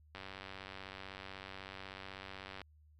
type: click train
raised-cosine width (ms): 0.3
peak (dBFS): -30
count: 238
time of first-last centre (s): 0.15-2.616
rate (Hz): 96.1
effects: added 76 Hz sine -61 dBFS peak until 2.99 s